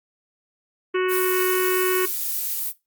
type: harmonic tone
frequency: 369.6 Hz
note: F#4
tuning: 2 cents flat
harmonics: 1 / 3 / 4 / 5 / 6 / 7 / 8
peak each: -19 / -29 / -31 / -33 / -35 / -36 / -37 dBFS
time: 0.94-2.06 s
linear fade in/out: 10 ms
type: noise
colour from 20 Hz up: violet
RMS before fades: -26 dBFS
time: 1.08-2.73 s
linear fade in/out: 50 ms
effects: noise-tail reverb RT60 0.2 s tail -17 dB re dry + Opus 32 kbps